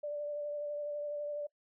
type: tone with vibrato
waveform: sine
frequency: 587.3 Hz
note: D5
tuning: in tune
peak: -35 dBFS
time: 0.03-1.47 s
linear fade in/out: 10 ms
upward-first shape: sine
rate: 12 Hz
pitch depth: 17 cents each way
effects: noise-tail reverb RT60 0.1 s tail -22 dB re dry